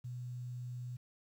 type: tone with quantisation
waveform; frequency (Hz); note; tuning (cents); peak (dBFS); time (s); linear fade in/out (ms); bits
sine; 123.47; B2; 0; -40; 0.04-0.97; 10; 11
effects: none